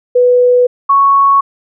sine tone pair in turn, 493.9 / 1108.8 Hz, B4 / C#6, 0 / 0 cents, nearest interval octave + major second, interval 1400 cents, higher second, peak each -5 dBFS, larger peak neither, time 0.15-0.67 / 0.89-1.41 s, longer neither, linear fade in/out 10 ms, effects none

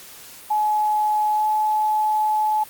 sine tone with pitch glide, 849 to 856.4 Hz, G#5 to A5, +38 to -47 cents, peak -17 dBFS, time 0.5-2.64 s, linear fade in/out 10 ms, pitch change +15 cents, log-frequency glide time 1.34-1.45 s, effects white hiss -42 dBFS RMS until 2.69 s + Opus 48 kbps

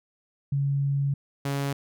sine / sawtooth tone pair in turn, 139.8 / 139.8 Hz, C#3 / C#3, +15 / +15 cents, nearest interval unison, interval 0 cents, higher neither, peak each -22 dBFS, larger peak neither, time 0.52-1.14 / 1.45-1.73 s, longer first, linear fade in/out 5 ms, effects none

